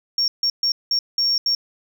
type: tone bursts at uneven times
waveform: sine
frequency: 5520 Hz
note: F8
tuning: 21 cents flat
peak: -15 dBFS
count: 6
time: 0.18-0.28 / 0.43-0.5 / 0.63-0.72 / 0.91-0.99 / 1.18-1.38 / 1.46-1.55 s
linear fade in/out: 2 ms
effects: tanh soft clip ceiling -13 dBFS